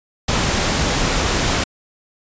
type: noise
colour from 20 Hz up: pink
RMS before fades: -18 dBFS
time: 0.28-1.64 s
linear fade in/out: 5 ms
effects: resampled to 16000 Hz